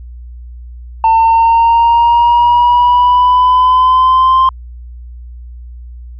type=exponential sweep; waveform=sine; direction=up; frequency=898 to 1050 Hz; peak=-3 dBFS; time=1.04-4.49 s; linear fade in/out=2 ms; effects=tanh soft clip ceiling -4 dBFS + added 60 Hz sine -27 dBFS peak until 6.19 s